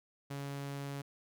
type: tone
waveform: sawtooth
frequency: 140.3 Hz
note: C#3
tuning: 21 cents sharp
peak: -35 dBFS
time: 0.3-1.02 s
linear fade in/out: 10 ms
effects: none